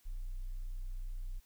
sine tone, 31.05 Hz, B0, 10 cents sharp, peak -35 dBFS, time 0.05-1.4 s, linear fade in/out 20 ms, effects tanh soft clip ceiling -36 dBFS + white hiss -69 dBFS RMS until 1.45 s

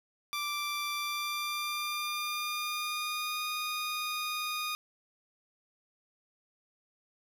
15% pulse tone with pitch glide, 1174.7 to 1230.3 Hz, D6 to D#6, 0 to -20 cents, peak -26 dBFS, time 0.33-4.75 s, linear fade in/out 0 ms, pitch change +80 cents, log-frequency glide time 0.96-3.44 s, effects none

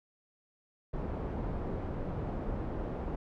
pink low-pass noise, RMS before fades -36 dBFS, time 0.93-3.16 s, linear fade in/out 10 ms, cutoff 710 Hz, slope 12 dB/octave, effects none

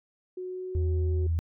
sine tone with pitch glide, 367 to 369.8 Hz, F#4 to F#4, -14 to -1 cents, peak -33 dBFS, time 0.37-1.27 s, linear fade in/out 5 ms, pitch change +13 cents, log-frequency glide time 0.47-0.64 s
sine tone, 82.41 Hz, E2, in tune, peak -23 dBFS, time 0.75-1.39 s, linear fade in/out 0 ms
effects tanh soft clip ceiling -17 dBFS

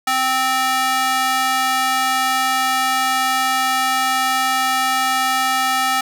square tone with high-pass filter, 260.5 Hz, C4, 7 cents flat, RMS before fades -18 dBFS, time 0.07-6.01 s, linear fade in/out 5 ms, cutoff 1000 Hz, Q 1.4, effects none

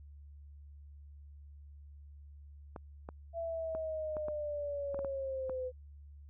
clicks, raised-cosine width 1 ms, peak -29 dBFS, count 9, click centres 2.762 / 3.089 / 3.75 / 4.168 / 4.284 / 4.945 / 4.991 / 5.047 / 5.496 s
sine linear sweep, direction down, 672 to 504 Hz, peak -35 dBFS, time 3.33-5.72 s, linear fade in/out 50 ms
effects added 72 Hz sine -50 dBFS peak until 6.29 s

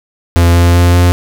45% pulse tone with pitch steps, 85.7 / 86.5 / 87.3 / 88.11 Hz, F2 / F2 / F2 / F2, -32 / -16 / 0 / +16 cents, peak -5 dBFS, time 0.36-1.12 s, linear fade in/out 0 ms, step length 190 ms, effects none

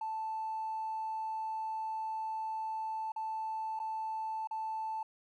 triangle tone with dropouts, 880 Hz, A5, in tune, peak -31 dBFS, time 0.01-5.03 s, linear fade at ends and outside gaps 5 ms, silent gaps 3.12-3.161 / 3.792-3.799 / 4.473-4.51 s, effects tanh soft clip ceiling -32 dBFS

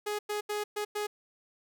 sawtooth tone bursts at uneven times, 417.5 Hz, G#4, 9 cents sharp, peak -27 dBFS, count 5, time 0.06-0.19 / 0.29-0.41 / 0.49-0.64 / 0.76-0.85 / 0.95-1.07 s, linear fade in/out 10 ms, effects none

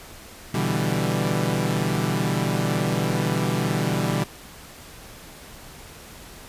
sawtooth chord, E minor seventh, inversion second, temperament equal, 123.47 / 146.83 / 164.81 / 196 Hz, B2 / D3 / E3 / G3, 0 / 0 / 0 / 0 cents, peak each -23 dBFS, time 0.54-4.24 s, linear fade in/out 5 ms, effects pink hiss -43 dBFS RMS until 6.48 s + resampled to 32000 Hz

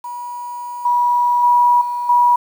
sine tone with level steps, 969 Hz, B5, 33 cents flat, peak -25 / -12 / -9 / -19 / -9 dBFS, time 0.04-2.36 s, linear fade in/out 5 ms, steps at 0.85 / 1.43 / 1.81 / 2.09 s, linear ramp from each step 5 ms, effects 7-bit

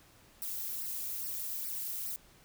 violet noise with flanger, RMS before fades -38 dBFS, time 0.42-2.16 s, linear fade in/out 0 ms, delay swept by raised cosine 0.28 to 2.38 ms, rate 2.4 Hz, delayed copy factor -0.85, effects pink hiss -61 dBFS RMS until 2.44 s

